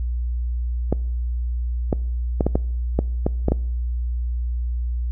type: clicks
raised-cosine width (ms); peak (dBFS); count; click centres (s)
2; -5; 9; 0.926 / 1.928 / 2.408 / 2.466 / 2.555 / 2.99 / 3.265 / 3.484 / 3.52
effects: noise-tail reverb RT60 0.7 s tail -24 dB re dry + added 60 Hz sine -21 dBFS peak until 5.11 s